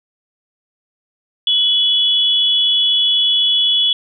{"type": "tone pair together", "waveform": "sine", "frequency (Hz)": [2985, 3383], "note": ["F#7", "G#7"], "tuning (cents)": [15, 31], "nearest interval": "major second", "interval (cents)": 216, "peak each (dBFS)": [-19, -12], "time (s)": [1.47, 3.93], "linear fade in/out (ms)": 2, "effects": []}